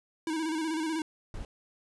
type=tone with vibrato; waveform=square; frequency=318.2 Hz; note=D#4; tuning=39 cents sharp; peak=-30 dBFS; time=0.27-1.02 s; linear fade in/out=2 ms; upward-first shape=square; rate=16 Hz; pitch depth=48 cents each way
type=noise; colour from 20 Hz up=brown; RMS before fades=-38 dBFS; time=1.34-1.45 s; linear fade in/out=2 ms
effects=resampled to 24000 Hz